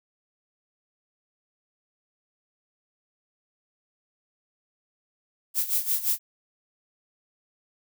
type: noise with tremolo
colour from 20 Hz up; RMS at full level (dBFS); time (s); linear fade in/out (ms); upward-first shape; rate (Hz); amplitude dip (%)
violet; -23; 5.54-6.19; 50; sine; 5.8; 80
effects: none